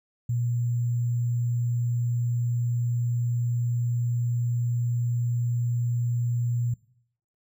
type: tone with sample-and-hold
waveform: sine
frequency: 120 Hz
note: B2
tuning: 49 cents flat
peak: -23 dBFS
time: 0.29-6.74 s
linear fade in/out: 5 ms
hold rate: 7350 Hz
effects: noise-tail reverb RT60 0.7 s tail -22 dB re dry